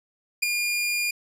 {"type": "tone with ADSR envelope", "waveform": "sawtooth", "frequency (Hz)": 2418, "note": "D7", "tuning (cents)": 50, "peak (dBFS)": -13, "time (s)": [0.42, 1.11], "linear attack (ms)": 14, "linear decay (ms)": 3, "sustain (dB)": -7, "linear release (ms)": 6, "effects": ["resampled to 32000 Hz"]}